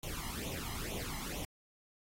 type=noise with flanger; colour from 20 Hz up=pink; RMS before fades=-41 dBFS; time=0.03-1.45 s; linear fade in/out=2 ms; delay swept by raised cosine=0.3 to 1 ms; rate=2.2 Hz; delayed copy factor=+0.8; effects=AAC 48 kbps